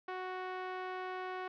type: tone with low-pass filter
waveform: 5% pulse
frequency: 370 Hz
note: F#4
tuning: in tune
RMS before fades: -41 dBFS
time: 0.08-1.48 s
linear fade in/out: 5 ms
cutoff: 1200 Hz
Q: 0.73
effects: none